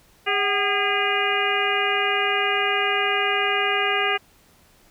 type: harmonic tone with a mistuned harmonic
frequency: 406.6 Hz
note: G#4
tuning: 37 cents flat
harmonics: 1 / 2 / 3 / 4 / 5 / 6 / 7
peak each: -27 / -27 / -27 / -27 / -27 / -27 / -27 dBFS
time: 0.26-4.18 s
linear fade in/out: 20 ms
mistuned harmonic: 2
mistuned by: -110 cents
effects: pink hiss -56 dBFS RMS until 4.9 s